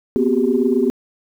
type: tone cluster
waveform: sine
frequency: 239.7 / 257.5 / 374.6 / 402.7 Hz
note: A#3 / C4 / F#4 / G4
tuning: +48 / -28 / +21 / +47 cents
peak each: -19 dBFS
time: 0.16-0.9 s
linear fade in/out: 0 ms
effects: tanh soft clip ceiling -3 dBFS + 8-bit